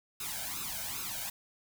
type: noise with flanger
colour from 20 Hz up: white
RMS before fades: -38 dBFS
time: 0.2-1.3 s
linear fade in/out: 5 ms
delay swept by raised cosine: 0.77 to 1.34 ms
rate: 2.5 Hz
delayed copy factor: +0.9
effects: none